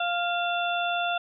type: harmonic tone with a mistuned harmonic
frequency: 698.5 Hz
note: F5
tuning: in tune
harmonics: 1 / 2 / 4 / 5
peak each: -27 / -30 / -33 / -34 dBFS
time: 0-1.18 s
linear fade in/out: 5 ms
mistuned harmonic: 4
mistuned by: -51 cents
effects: none